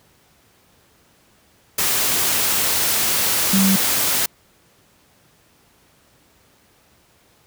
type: tone in noise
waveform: sine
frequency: 193 Hz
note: G3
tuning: 27 cents flat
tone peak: -14 dBFS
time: 3.53-3.76 s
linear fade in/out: 5 ms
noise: white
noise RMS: -19 dBFS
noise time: 1.78-4.26 s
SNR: +2 dB
effects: pink hiss -56 dBFS RMS until 7.46 s + high-pass 60 Hz 12 dB/octave